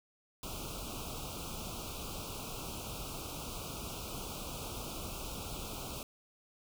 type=band-stop noise; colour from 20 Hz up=pink; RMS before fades=-42 dBFS; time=0.43-6.03 s; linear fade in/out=2 ms; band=1400 to 2400 Hz; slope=96 dB/octave; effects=none